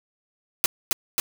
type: noise with echo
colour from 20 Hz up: white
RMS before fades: -19 dBFS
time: 0.64-0.66 s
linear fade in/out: 0 ms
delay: 270 ms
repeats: 2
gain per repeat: -2 dB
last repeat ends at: 1.2 s
effects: none